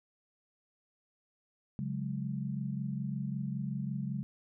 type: chord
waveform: sine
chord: C# suspended fourth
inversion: none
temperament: equal with one note detuned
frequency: 138.59 / 182.34 / 207.7 Hz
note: C#3 / F#3 / G#3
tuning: 0 / -25 / 0 cents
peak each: -36 / -39 / -38 dBFS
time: 1.79-4.23 s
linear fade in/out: 0 ms
effects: none